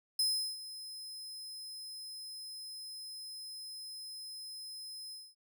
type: tone with ADSR envelope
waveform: sawtooth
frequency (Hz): 5100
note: D#8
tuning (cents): +42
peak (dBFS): -25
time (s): 0.19-5.35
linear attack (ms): 5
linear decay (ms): 370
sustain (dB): -16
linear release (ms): 230
effects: none